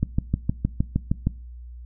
click train, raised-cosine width 5 ms, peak -8 dBFS, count 9, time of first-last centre 0.03-1.27 s, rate 6.45 Hz, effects noise-tail reverb RT60 0.4 s tail -22 dB re dry + added 60 Hz sine -37 dBFS peak until 1.85 s

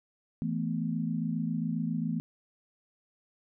sine chord, E suspended fourth, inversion none, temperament just, 164.81 / 219.8 / 247.2 Hz, E3 / A3 / B3, 0 / -2 / +2 cents, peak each -32 / -33 / -34 dBFS, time 0.42-2.2 s, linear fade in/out 0 ms, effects none

